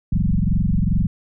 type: tone with frequency modulation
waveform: sine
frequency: 103.6 Hz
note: G#2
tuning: 4 cents flat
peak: -15 dBFS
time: 0.12-1.07 s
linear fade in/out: 5 ms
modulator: 22.5 Hz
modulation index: 4.4
effects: none